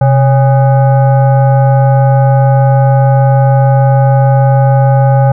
sine tone with frequency modulation, 130.81 Hz, C3, in tune, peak -4 dBFS, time 0.01-5.32 s, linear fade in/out 5 ms, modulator 685 Hz, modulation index 0.72, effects none

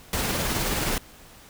pink noise with tremolo, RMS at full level -25 dBFS, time 0.13-0.98 s, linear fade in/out 2 ms, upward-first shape sine, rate 19 Hz, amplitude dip 25%, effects pink hiss -49 dBFS RMS until 1.49 s

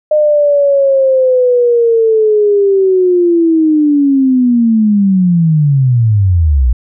sine linear sweep, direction down, 611 to 56.4 Hz, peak -6 dBFS, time 0.11-6.73 s, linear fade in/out 5 ms, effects none

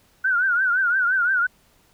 sine tone with vibrato, 1480 Hz, F#6, in tune, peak -17 dBFS, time 0.24-1.47 s, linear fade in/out 10 ms, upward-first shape triangle, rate 5.8 Hz, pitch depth 130 cents each way, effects pink hiss -59 dBFS RMS until 1.93 s

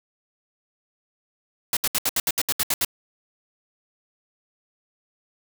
white noise bursts, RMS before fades -22 dBFS, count 11, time 1.73-2.848 s, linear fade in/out 2 ms, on 38 ms, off 70 ms, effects none

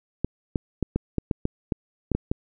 clicks, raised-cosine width 3 ms, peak -10 dBFS, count 11, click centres 0.246 / 0.558 / 0.827 / 0.96 / 1.183 / 1.312 / 1.454 / 1.722 / 2.117 / 2.15 / 2.315 s, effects none

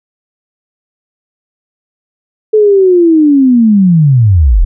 sine linear sweep, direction down, 436.4 to 34 Hz, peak -3 dBFS, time 2.53-4.65 s, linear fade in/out 10 ms, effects none

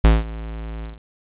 square tone with ADSR envelope, 55 Hz, A1, in tune, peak -8 dBFS, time 0.04-1 s, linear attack 3 ms, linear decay 190 ms, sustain -21 dB, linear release 160 ms, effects resampled to 8000 Hz + 8-bit

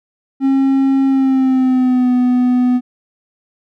triangle tone with pitch glide, 270 to 249 Hz, C#4 to B3, -45 to +14 cents, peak -8 dBFS, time 0.4-2.81 s, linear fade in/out 50 ms, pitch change -141 cents, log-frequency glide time 1.07-2.12 s, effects none

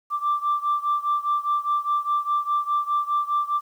sine beating tone pair, 1174.7 / 1179.6 Hz, D6 / D6, 0 / +7 cents, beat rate 4.9 Hz, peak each -22 / -24 dBFS, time 0.1-3.61 s, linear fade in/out 50 ms, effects tanh soft clip ceiling -15 dBFS + 9-bit

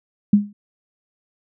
sine tone with exponential decay, 205.2 Hz, G#3, 21 cents flat, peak -6 dBFS, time 0.33-0.53 s, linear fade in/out 5 ms, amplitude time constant 42 ms, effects none

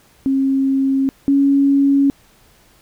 sine tone pair in turn, 270 / 278.1 Hz, C#4 / C#4, -45 / +6 cents, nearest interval minor second, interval 51 cents, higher second, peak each -13 / -10 dBFS, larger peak second, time 0.26-1.09 / 1.28-2.1 s, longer first, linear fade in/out 0 ms, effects pink hiss -52 dBFS RMS until 2.81 s

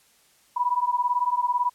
sine beating tone pair, 971 / 989 Hz, B5 / B5, -30 / +2 cents, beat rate 18 Hz, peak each -24 dBFS, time 0.56-1.7 s, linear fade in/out 10 ms, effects white hiss -60 dBFS RMS until 1.74 s + low-pass 12000 Hz 12 dB/octave

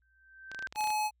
sine tone with exponential growth, 1555 Hz, G6, 14 cents flat, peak -33 dBFS, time 0.02-0.67 s, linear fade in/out 1 ms, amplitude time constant 140 ms
clicks, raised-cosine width 0.2 ms, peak -26 dBFS, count 11, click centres 0.516 / 0.547 / 0.591 / 0.625 / 0.672 / 0.725 / 0.759 / 0.808 / 0.841 / 0.873 / 0.904 s
square tone, 851 Hz, G#5, 42 cents sharp, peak -29 dBFS, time 0.75-1.11 s, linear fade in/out 50 ms
effects added 60 Hz sine -70 dBFS peak until 1.2 s

